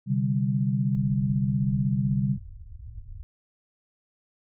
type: chord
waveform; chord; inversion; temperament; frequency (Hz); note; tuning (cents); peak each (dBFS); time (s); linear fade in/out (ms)
sine; C suspended second; none; equal; 130.81 / 146.83 / 196; C3 / D3 / G3; 0 / 0 / 0; -25 / -28 / -26; 0.06-2.38; 50
type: low-pass noise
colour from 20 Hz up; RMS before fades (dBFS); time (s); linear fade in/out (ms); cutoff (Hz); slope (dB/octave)
pink; -41; 0.95-3.23; 0; 110; 48
effects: none